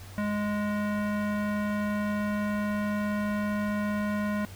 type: tone with low-pass filter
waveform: square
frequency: 207.7 Hz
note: G#3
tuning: in tune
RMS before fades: -29 dBFS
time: 0.18-4.45 s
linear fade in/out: 0 ms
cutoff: 1800 Hz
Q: 1.7
effects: added 96 Hz sine -44 dBFS peak until 4.55 s + pink hiss -49 dBFS RMS until 4.55 s